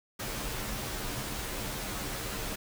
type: noise with comb filter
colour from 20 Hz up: pink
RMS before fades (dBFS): -36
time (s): 0.19-2.56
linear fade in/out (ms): 10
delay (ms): 12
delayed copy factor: -0.7
effects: none